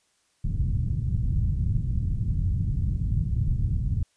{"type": "low-pass noise", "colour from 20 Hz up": "white", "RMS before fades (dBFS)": -25, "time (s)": [0.44, 4.03], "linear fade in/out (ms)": 5, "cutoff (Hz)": 130, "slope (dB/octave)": 24, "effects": ["white hiss -68 dBFS RMS until 4.16 s", "resampled to 22050 Hz"]}